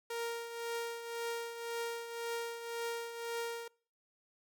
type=tone with tremolo; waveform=sawtooth; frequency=466.2 Hz; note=A#4; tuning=in tune; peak=-31 dBFS; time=0.1-3.68 s; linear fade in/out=5 ms; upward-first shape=triangle; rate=1.9 Hz; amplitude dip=65%; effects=noise-tail reverb RT60 0.5 s tail -26 dB re dry